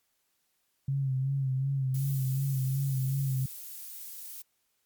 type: tone with vibrato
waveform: sine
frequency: 134.4 Hz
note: C3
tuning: 47 cents sharp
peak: -26 dBFS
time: 0.88-3.46 s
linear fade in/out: 5 ms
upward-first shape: sine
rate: 2.7 Hz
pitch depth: 52 cents each way
type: noise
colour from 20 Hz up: violet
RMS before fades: -42 dBFS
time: 1.94-4.42 s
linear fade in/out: 5 ms
effects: white hiss -75 dBFS RMS until 4.85 s + MP3 96 kbps